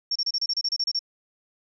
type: tone bursts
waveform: sine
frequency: 5490 Hz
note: F8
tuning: 31 cents flat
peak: -22 dBFS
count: 12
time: 0.11-0.992 s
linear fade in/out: 5 ms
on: 46 ms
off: 30 ms
effects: none